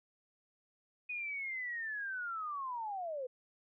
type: linear sweep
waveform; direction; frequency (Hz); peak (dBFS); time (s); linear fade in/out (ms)
sine; down; 2490 to 488.9; -37; 1.09-3.27; 10
effects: none